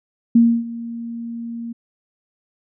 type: tone with ADSR envelope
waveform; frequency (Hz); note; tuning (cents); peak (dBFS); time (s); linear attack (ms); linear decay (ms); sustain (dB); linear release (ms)
sine; 232.8; A#3; -2; -7; 0.35-1.73; 7; 280; -19; 12
effects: none